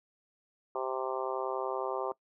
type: harmonic tone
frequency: 130.7 Hz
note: C3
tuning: 1 cent flat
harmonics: 3 / 4 / 5 / 6 / 7 / 8 / 9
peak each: -37 / -38 / -39 / -40 / -40 / -41 / -42 dBFS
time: 0.75-2.12 s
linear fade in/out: 2 ms
effects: noise-tail reverb RT60 0.1 s tail -21 dB re dry